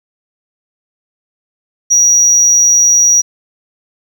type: tone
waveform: sine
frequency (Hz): 5770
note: F#8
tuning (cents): -44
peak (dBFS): -4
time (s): 1.9-3.22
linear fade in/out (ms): 20
effects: tanh soft clip ceiling -2 dBFS + 7-bit